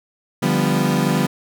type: chord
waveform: 35% pulse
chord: G dominant seventh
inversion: second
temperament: equal with one note detuned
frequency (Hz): 146.83 / 174.61 / 197.59 / 246.9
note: D3 / F3 / G3 / B3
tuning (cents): 0 / 0 / +14 / 0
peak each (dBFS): -20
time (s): 0.42-1.27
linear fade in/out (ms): 10
effects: none